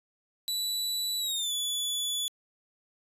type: tone with pitch glide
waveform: sawtooth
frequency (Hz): 3951 to 3440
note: B7 to A7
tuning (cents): 0 to -40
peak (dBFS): -26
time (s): 0.48-2.28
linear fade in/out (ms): 0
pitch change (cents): -240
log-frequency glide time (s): 1.19-1.53
effects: resampled to 32000 Hz